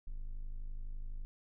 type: tone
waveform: triangle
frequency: 25.96 Hz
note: G#0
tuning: in tune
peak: -36 dBFS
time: 0.07-1.25 s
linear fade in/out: 0 ms
effects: none